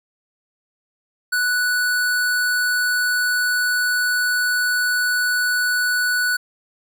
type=tone; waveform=square; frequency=1480 Hz; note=F#6; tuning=in tune; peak=-18 dBFS; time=1.32-6.37 s; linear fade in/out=10 ms; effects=none